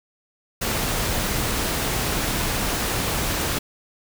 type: noise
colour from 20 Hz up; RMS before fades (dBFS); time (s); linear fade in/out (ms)
pink; -24; 0.61-3.59; 10
effects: none